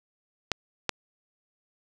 clicks, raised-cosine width 0.2 ms, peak -7 dBFS, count 2, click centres 0.517 / 0.893 s, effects none

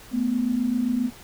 sine tone pair together, 222.3 / 249.9 Hz, A3 / B3, +18 / +21 cents, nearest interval major second, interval 203 cents, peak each -26 / -22 dBFS, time 0.11-1.11 s, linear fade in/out 50 ms, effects pink hiss -46 dBFS RMS until 1.23 s

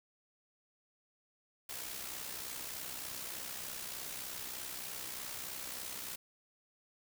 white noise with amplitude modulation, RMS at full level -41 dBFS, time 1.69-6.16 s, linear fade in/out 5 ms, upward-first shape sine, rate 63.3 Hz, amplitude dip 50%, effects none

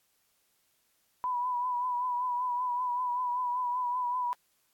sine tone with vibrato, 987.8 Hz, B5, in tune, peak -28 dBFS, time 1.24-4.33 s, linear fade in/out 0 ms, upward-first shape triangle, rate 5.2 Hz, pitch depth 48 cents each way, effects white hiss -72 dBFS RMS until 4.73 s + AAC 64 kbps

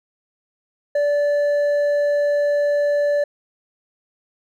sine tone with hard clipping, 581 Hz, D5, 19 cents flat, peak -17 dBFS, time 0.95-3.24 s, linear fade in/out 5 ms, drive 4 dB, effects none

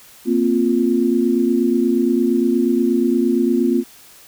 sine chord, Bb suspended second, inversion none, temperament equal, 233.1 / 261.6 / 349.2 Hz, Bb3 / C4 / F4, 0 / 0 / 0 cents, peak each -18 dBFS, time 0.25-3.84 s, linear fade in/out 50 ms, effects white hiss -45 dBFS RMS until 4.27 s

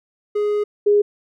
triangle / sine tone pair in turn, 416.2 / 412.4 Hz, G#4 / G#4, +4 / -12 cents, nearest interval unison, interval 16 cents, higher first, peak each -15 / -11 dBFS, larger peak second, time 0.35-0.64 / 0.86-1.02 s, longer first, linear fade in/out 10 ms, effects none

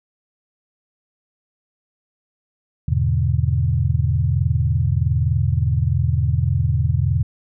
sine chord, E dominant seventh, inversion none, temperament equal, 82.41 / 103.83 / 123.47 / 146.83 Hz, E2 / G#2 / B2 / D3, 0 / 0 / 0 / 0 cents, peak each -20 / -22 / -20 / -23 dBFS, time 2.88-7.23 s, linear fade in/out 5 ms, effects none

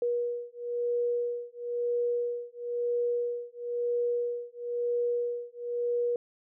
sine beating tone pair, 480 / 481 Hz, B4 / B4, -49 / -46 cents, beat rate 1 Hz, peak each -31 dBFS, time 0.02-6.16 s, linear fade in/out 2 ms, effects none

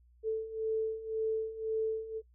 sine beating tone pair, 440 / 441.9 Hz, A4 / A4, 0 / +7 cents, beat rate 1.9 Hz, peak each -36 / -32 dBFS, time 0.23-2.22 s, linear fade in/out 50 ms, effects noise-tail reverb RT60 0.1 s tail -22 dB re dry + added 60 Hz sine -60 dBFS peak until 2.34 s

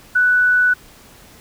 sine tone, 1485 Hz, F#6, 6 cents sharp, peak -11 dBFS, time 0.15-0.74 s, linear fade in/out 10 ms, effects pink hiss -45 dBFS RMS until 1.4 s

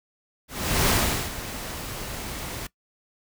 pink noise with ADSR envelope, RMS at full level -20 dBFS, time 0.48-2.67 s, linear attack 400 ms, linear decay 420 ms, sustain -14 dB, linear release 6 ms, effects noise-tail reverb RT60 0.1 s tail -20 dB re dry

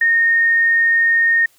sine tone, 1843 Hz, A#6, 20 cents flat, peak -11 dBFS, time 0.01-1.46 s, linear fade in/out 5 ms, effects white hiss -55 dBFS RMS until 1.58 s

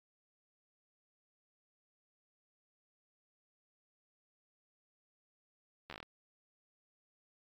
slowing click train, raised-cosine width 0.3 ms, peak -29 dBFS, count 8, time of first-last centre 5.9-6.029 s, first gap 12 ms, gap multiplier 1.14, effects AAC 48 kbps

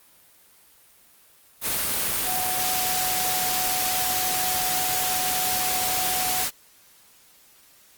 sine tone in noise, 740 Hz, F#5, in tune, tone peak -29 dBFS, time 2.24-6.46 s, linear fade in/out 50 ms, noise white, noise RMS -25 dBFS, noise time 1.61-6.51 s, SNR -7 dB, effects white hiss -55 dBFS RMS until 7.97 s + Opus 32 kbps

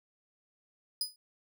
sawtooth tone with exponential decay, 4978 Hz, D#8, in tune, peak -24 dBFS, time 1.01-1.16 s, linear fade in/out 2 ms, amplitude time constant 32 ms, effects none

